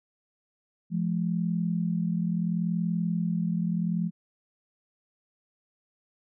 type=tone pair together; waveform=sine; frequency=171.79 / 212.5 Hz; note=F3 / G#3; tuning=-28 / +40 cents; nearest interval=major third; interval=368 cents; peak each=-26 / -30 dBFS; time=0.9-4.11 s; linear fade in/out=50 ms; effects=none